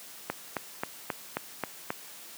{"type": "click train", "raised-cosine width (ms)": 0.5, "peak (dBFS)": -14, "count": 7, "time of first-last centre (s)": [0.3, 1.904], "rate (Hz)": 3.74, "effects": ["white hiss -47 dBFS RMS until 2.37 s", "high-pass 150 Hz 12 dB/octave"]}